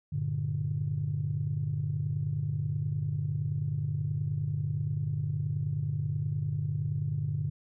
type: chord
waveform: sine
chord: G minor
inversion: none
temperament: equal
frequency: 98 / 116.54 / 146.83 Hz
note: G2 / Bb2 / D3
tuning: 0 / 0 / 0 cents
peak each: -34 / -34 / -30 dBFS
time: 0.12-7.5 s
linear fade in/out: 10 ms
effects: tanh soft clip ceiling -20 dBFS